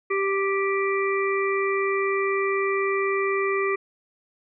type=harmonic tone; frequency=392 Hz; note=G4; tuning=in tune; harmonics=1 / 3 / 5 / 6; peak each=-23 / -28 / -30 / -31 dBFS; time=0.1-3.76 s; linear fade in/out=10 ms; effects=none